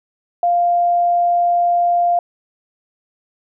sine tone, 698 Hz, F5, 1 cent flat, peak -12 dBFS, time 0.43-2.19 s, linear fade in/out 2 ms, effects none

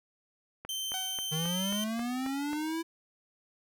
click train, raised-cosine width 0.5 ms, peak -26 dBFS, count 8, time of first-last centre 0.65-2.532 s, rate 3.72 Hz
sawtooth tone, 3105 Hz, G7, 17 cents flat, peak -30 dBFS, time 0.69-1.84 s, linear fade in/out 2 ms
sawtooth tone with exponential decay, 751 Hz, F#5, 26 cents sharp, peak -32 dBFS, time 0.94-1.5 s, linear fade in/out 0 ms, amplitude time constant 120 ms
square linear sweep, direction up, 152.4 to 333.6 Hz, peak -32 dBFS, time 1.31-2.83 s, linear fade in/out 20 ms
effects none

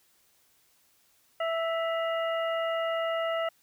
harmonic tone with a mistuned harmonic, 659.3 Hz, E5, in tune, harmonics 1 / 2 / 3 / 4, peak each -28 / -34 / -38 / -40 dBFS, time 1.4-3.49 s, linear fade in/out 5 ms, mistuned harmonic 4, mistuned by +130 cents, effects white hiss -66 dBFS RMS until 3.62 s

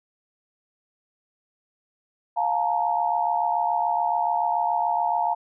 sine tone cluster, 704 / 861 / 928 Hz, F5 / A5 / A#5, +14 / -38 / -8 cents, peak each -25 dBFS, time 2.36-5.35 s, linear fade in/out 20 ms, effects none

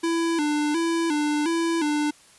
square tone with vibrato, 314.8 Hz, D#4, 20 cents sharp, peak -22 dBFS, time 0.03-2.11 s, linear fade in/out 10 ms, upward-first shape square, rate 1.4 Hz, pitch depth 98 cents each way, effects white hiss -53 dBFS RMS until 2.38 s + resampled to 24000 Hz

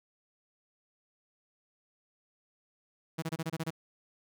sawtooth tone bursts, 162.1 Hz, E3, 29 cents flat, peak -28 dBFS, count 8, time 3.18-3.706 s, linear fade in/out 10 ms, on 43 ms, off 26 ms, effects none

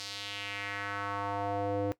square tone with band-pass filter sweep, 100.8 Hz, G2, 49 cents sharp, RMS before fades -35 dBFS, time 0-1.92 s, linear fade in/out 0 ms, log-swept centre 4800 to 430 Hz, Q 2.2, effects noise-tail reverb RT60 0.1 s tail -17 dB re dry

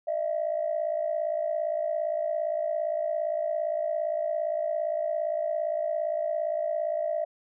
sine tone pair together, 611.5 / 669 Hz, D#5 / E5, -30 / +25 cents, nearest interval major second, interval 155 cents, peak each -28 / -28 dBFS, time 0.07-7.25 s, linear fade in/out 10 ms, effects tanh soft clip ceiling -19 dBFS

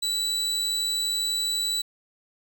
35% pulse tone, 3951 Hz, B7, in tune, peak -22 dBFS, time 0.02-1.82 s, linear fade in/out 10 ms, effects none

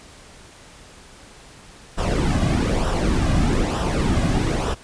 brown noise with flanger, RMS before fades -20 dBFS, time 1.97-4.75 s, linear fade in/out 20 ms, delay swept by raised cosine 0.45 to 2.25 ms, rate 1.1 Hz, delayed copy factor -0.6, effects pink hiss -45 dBFS RMS until 4.83 s + resampled to 22050 Hz

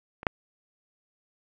clicks, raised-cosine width 0.5 ms, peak -24 / -7 dBFS, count 2, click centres 0.231 / 0.268 s, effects none

